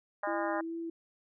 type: harmonic tone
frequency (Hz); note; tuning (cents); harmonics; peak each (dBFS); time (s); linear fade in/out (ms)
203.8; G#3; -32; 3 / 4 / 5 / 6 / 7 / 8 / 9; -35 / -37 / -39 / -41 / -42 / -43 / -44; 0.23-0.61; 5
type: tone with vibrato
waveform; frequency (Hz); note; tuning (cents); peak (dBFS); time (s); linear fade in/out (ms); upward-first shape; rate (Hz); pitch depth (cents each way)
sine; 330; E4; +2; -35; 0.27-0.9; 5; sine; 2.4; 18
effects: none